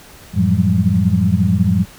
sine tone cluster, 91.6 / 110.3 / 172.7 / 183.6 / 198.4 Hz, F#2 / A2 / F3 / F#3 / G3, -17 / +5 / -19 / -13 / +21 cents, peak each -18 dBFS, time 0.33-1.86 s, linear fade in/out 50 ms, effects pink hiss -41 dBFS RMS until 1.98 s

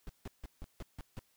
brown noise bursts, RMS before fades -42 dBFS, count 7, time 0.07-1.191 s, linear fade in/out 0 ms, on 23 ms, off 160 ms, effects white hiss -72 dBFS RMS until 1.36 s

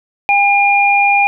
sine tone pair together, 805.6 / 2414 Hz, G5 / D7, +47 / +47 cents, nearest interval octave + perfect fifth, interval 1900 cents, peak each -11 dBFS, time 0.29-1.27 s, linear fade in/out 0 ms, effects none

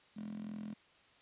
10% pulse tone with high-pass filter, 42.41 Hz, E1, 50 cents sharp, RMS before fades -44 dBFS, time 0.16-0.74 s, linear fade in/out 10 ms, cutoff 210 Hz, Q 8.6, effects white hiss -65 dBFS RMS until 1.21 s + resampled to 8000 Hz

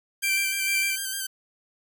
5% pulse tone with vibrato, 1568 Hz, G6, in tune, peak -18 dBFS, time 0.22-1.27 s, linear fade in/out 10 ms, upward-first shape square, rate 6.6 Hz, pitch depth 30 cents each way
40% pulse tone with tremolo, 2349 Hz, D7, in tune, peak -21 dBFS, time 0.23-0.96 s, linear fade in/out 10 ms, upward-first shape triangle, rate 2.3 Hz, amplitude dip 60%
effects none

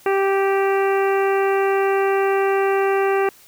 harmonic tone with a mistuned harmonic, 391.4 Hz, G4, 3 cents flat, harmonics 1 / 2 / 3 / 4 / 5 / 6 / 7, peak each -17 / -23 / -27 / -29 / -31 / -33 / -34 dBFS, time 0.06-3.29 s, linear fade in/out 2 ms, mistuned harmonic 5, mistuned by -16 cents, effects white hiss -49 dBFS RMS until 3.47 s

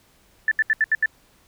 sine tone bursts, 1760 Hz, A6, in tune, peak -15 dBFS, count 6, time 0.48-1.059 s, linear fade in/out 2 ms, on 34 ms, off 75 ms, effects pink hiss -58 dBFS RMS until 1.47 s

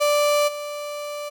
35% pulse tone with level steps, 587.3 Hz, D5, in tune, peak -15 / -27 dBFS, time 0-1.3 s, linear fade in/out 20 ms, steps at 0.47 s, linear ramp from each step 20 ms, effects none

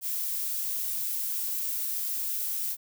violet noise, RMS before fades -31 dBFS, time 0.01-2.77 s, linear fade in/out 50 ms, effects none

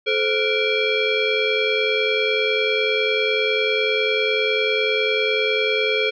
sine tone with frequency modulation, 1386 Hz, F6, 14 cents flat, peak -17 dBFS, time 0.06-6.11 s, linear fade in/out 20 ms, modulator 954 Hz, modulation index 2.1, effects none

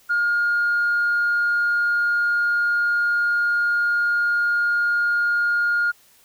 sine tone, 1420 Hz, F6, 28 cents sharp, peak -16 dBFS, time 0.09-5.92 s, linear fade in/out 20 ms, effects tanh soft clip ceiling -14 dBFS + white hiss -55 dBFS RMS until 6.24 s

